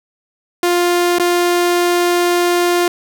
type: tone with dropouts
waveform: sawtooth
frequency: 350.9 Hz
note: F4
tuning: 8 cents sharp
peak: -8 dBFS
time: 0.63-2.88 s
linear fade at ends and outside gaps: 2 ms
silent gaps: 1.185-1.197 s
effects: none